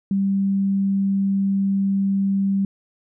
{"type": "tone", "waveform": "sine", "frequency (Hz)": 196, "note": "G3", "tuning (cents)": 0, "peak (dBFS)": -17, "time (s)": [0.11, 2.65], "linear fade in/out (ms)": 2, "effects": []}